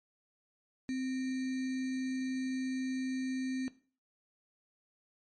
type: tone with sample-and-hold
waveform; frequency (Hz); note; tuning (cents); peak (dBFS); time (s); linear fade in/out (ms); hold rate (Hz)
sine; 260; C4; -11; -32; 0.89-3.68; 0; 2100
effects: noise-tail reverb RT60 0.4 s tail -17 dB re dry + MP3 32 kbps